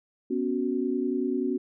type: chord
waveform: sine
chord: B suspended second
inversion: none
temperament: equal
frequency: 246.9 / 277.2 / 370 Hz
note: B3 / C#4 / F#4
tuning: 0 / 0 / 0 cents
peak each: -29 dBFS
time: 0.3-1.58 s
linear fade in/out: 10 ms
effects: none